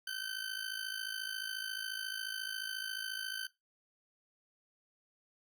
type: tone with amplitude modulation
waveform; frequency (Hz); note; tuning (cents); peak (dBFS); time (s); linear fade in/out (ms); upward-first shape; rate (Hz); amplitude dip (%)
20% pulse; 1535; G6; -37; -30; 0.07-3.47; 5; sine; 54.2; 75
effects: noise-tail reverb RT60 0.2 s tail -19 dB re dry